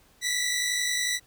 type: tone pair together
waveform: 15% pulse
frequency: 1942 / 1993.1 Hz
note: B6 / B6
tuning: -30 / +15 cents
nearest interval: unison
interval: 45 cents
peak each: -22 dBFS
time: 0.21-1.2 s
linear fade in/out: 50 ms
effects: pink hiss -60 dBFS RMS until 1.26 s